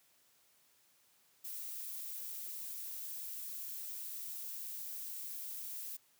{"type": "noise", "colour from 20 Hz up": "violet", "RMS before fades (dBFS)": -44, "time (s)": [1.44, 5.97], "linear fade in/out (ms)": 10, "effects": ["white hiss -70 dBFS RMS until 6.19 s", "high-pass 80 Hz 12 dB/octave"]}